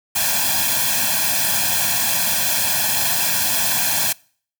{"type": "noise with comb filter", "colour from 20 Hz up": "white", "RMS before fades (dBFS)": -19, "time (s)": [0.15, 4.13], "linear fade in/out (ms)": 10, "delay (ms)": 1.2, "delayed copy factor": 0.95, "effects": ["noise-tail reverb RT60 0.5 s tail -25 dB re dry", "high-pass 100 Hz 12 dB/octave"]}